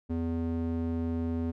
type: tone with band-pass filter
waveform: square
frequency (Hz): 82.8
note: E2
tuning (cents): +8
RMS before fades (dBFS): -31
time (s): 0.09-1.52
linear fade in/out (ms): 20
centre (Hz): 240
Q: 1.4
effects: none